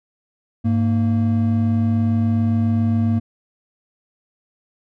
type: tone pair together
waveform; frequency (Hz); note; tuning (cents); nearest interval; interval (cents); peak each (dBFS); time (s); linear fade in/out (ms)
triangle; 102.45 / 230; G#2 / A#3; -23 / -23; octave + major second; 1400; -16; 0.64-3.2; 20
effects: none